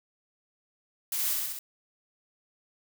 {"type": "noise with echo", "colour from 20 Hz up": "blue", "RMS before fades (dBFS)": -31, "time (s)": [1.12, 1.33], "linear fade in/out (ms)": 2, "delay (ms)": 65, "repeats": 4, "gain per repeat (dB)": -2, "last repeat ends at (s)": 1.59, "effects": []}